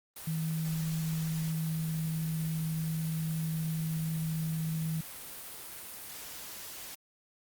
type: tone in noise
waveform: sine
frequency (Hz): 160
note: D#3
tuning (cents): +49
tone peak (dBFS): -30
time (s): 0.27-5.01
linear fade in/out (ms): 5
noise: white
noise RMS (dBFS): -44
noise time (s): 0.16-6.95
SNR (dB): +11
effects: Opus 32 kbps